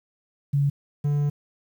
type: tone pair in turn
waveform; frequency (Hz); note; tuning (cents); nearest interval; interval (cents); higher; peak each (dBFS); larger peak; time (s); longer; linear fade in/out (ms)
sine / triangle; 141.5 / 145.39; C#3 / D3; +36 / -17; unison; 47; second; -18; neither; 0.53-0.7 / 1.04-1.3; second; 10
effects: 9-bit